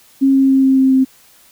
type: tone with pitch steps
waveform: sine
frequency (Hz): 270.7 / 269.1 / 267.6 / 266 / 264.5 / 263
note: C#4 / C4 / C4 / C4 / C4 / C4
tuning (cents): -41 / +49 / +39 / +29 / +19 / +9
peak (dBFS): -8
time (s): 0.21-1.05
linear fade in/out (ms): 20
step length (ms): 140
effects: white hiss -48 dBFS RMS until 1.51 s